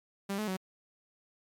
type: tone with pitch steps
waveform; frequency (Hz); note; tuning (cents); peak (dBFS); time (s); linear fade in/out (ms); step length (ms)
sawtooth; 197.8 / 213.8 / 187.6; G3 / A3 / F#3; +16 / -49 / +24; -28; 0.29-0.569; 10; 93
effects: MP3 96 kbps